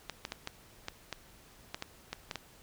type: clicks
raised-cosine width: 0.2 ms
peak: -19 dBFS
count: 11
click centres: 0.097 / 0.251 / 0.321 / 0.474 / 0.884 / 1.127 / 1.745 / 1.824 / 2.13 / 2.312 / 2.357 s
effects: pink hiss -58 dBFS RMS until 2.62 s